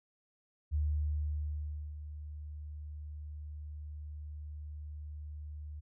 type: tone with ADSR envelope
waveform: sine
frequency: 75 Hz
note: D2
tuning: 37 cents sharp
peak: -28 dBFS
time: 0.71-5.81 s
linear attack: 34 ms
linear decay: 1200 ms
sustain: -13 dB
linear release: 21 ms
effects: none